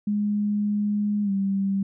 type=tone with pitch glide; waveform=sine; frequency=207.2 to 195.8 Hz; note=G#3 to G3; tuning=-4 to -2 cents; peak=-21 dBFS; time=0.07-1.83 s; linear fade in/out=5 ms; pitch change=-98 cents; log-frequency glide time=1.23-1.31 s; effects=none